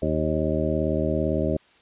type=harmonic tone; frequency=77.78 Hz; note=D#2; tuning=in tune; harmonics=1 / 2 / 3 / 4 / 5 / 7 / 8; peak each=-29 / -29 / -29 / -29 / -29 / -29 / -29 dBFS; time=0.02-1.57 s; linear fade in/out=5 ms; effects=white hiss -57 dBFS RMS until 1.81 s + resampled to 8000 Hz